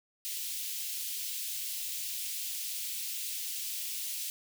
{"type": "high-pass noise", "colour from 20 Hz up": "white", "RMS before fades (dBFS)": -37, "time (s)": [0.25, 4.3], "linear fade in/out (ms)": 0, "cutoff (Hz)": 2600, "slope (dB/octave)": 24, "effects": []}